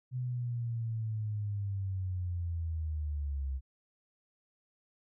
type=linear sweep; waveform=sine; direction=down; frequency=127.2 to 65.41 Hz; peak=-32 dBFS; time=0.11-3.61 s; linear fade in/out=50 ms; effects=none